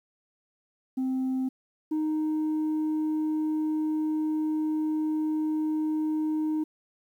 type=tone pair in turn; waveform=sine; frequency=260.6 / 309.9 Hz; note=C4 / D#4; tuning=-7 / -7 cents; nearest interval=minor third; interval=300 cents; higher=second; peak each=-23 / -22 dBFS; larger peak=second; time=0.97-1.49 / 1.91-6.64 s; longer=second; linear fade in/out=10 ms; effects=tanh soft clip ceiling -24 dBFS + 10-bit